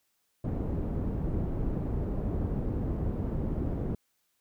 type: low-pass noise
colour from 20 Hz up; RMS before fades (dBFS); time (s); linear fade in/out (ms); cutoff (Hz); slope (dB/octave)
pink; -31; 0.44-3.95; 5; 370; 12
effects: white hiss -75 dBFS RMS until 4.4 s